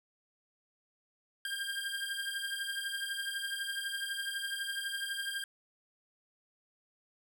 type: beating tone pair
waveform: 25% pulse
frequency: 1596 / 1608 Hz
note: G6 / G6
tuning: +31 / +44 cents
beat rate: 12 Hz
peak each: -34 / -35 dBFS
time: 1.45-5.44 s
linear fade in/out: 2 ms
effects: none